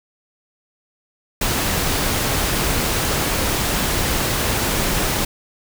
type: noise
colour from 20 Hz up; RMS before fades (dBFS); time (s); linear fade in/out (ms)
pink; -20; 1.41-5.25; 5
effects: none